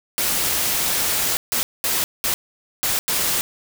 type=noise bursts at uneven times; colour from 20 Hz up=white; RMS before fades=-21 dBFS; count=6; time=0.18-1.37 / 1.52-1.63 / 1.84-2.04 / 2.24-2.34 / 2.83-2.99 / 3.08-3.41 s; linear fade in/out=0 ms; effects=none